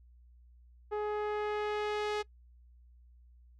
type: tone with low-pass filter sweep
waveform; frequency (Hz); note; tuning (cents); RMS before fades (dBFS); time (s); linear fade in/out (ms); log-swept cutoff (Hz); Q
sawtooth; 420; G#4; +19; -34; 0.91-2.23; 20; 1100 to 4900; 0.79
effects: noise-tail reverb RT60 0.1 s tail -22 dB re dry + added 60 Hz sine -56 dBFS peak until 3.59 s